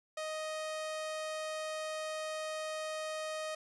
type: tone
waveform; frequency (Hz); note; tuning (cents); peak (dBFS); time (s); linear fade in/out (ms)
sawtooth; 624; D#5; +5; -33; 0.17-3.55; 5
effects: resampled to 24000 Hz